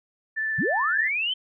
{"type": "tone with vibrato", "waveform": "sine", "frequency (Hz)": 1760, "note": "A6", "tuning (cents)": 0, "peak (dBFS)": -24, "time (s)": [0.36, 1.09], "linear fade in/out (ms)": 20, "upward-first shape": "triangle", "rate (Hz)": 16, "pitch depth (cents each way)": 14}
{"type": "linear sweep", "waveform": "sine", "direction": "up", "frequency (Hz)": [103.83, 3136], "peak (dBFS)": -23, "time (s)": [0.58, 1.34], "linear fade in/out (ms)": 10}
{"effects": []}